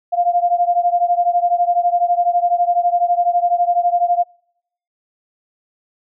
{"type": "beating tone pair", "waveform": "sine", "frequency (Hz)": [697, 709], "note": ["F5", "F5"], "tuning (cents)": [-4, 26], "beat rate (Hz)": 12, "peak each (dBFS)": [-15, -17], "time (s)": [0.12, 4.24], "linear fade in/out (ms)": 20, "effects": ["noise-tail reverb RT60 0.7 s tail -26 dB re dry"]}